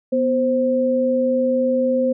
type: tone pair together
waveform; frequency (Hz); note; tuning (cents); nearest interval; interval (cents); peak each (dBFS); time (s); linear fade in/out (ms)
sine; 247 / 523.3; B3 / C5; 0 / 0; octave + minor second; 1300; -20 / -17; 0.12-2.13; 10
effects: none